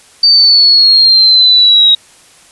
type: exponential sweep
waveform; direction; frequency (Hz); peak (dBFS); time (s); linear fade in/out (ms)
sine; down; 4622 to 3800; -3; 0.23-1.95; 5
effects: white hiss -42 dBFS RMS until 2.51 s + resampled to 24000 Hz